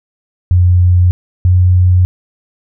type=tone pair in turn; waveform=sine; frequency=89.4 / 90.65 Hz; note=F2 / F#2; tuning=+41 / -35 cents; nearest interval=unison; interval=24 cents; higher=second; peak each=-5 dBFS; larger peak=neither; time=0.51-1.11 / 1.45-2.05 s; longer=neither; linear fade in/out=0 ms; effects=none